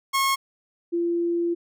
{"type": "tone pair in turn", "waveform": ["sawtooth", "sine"], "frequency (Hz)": [1087, 342.4], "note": ["C#6", "F4"], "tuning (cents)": [-34, -34], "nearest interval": "octave + minor sixth", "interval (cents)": 2000, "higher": "first", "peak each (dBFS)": [-16, -21], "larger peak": "first", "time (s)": [[0.13, 0.36], [0.92, 1.55]], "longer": "second", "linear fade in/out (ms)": 20, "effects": []}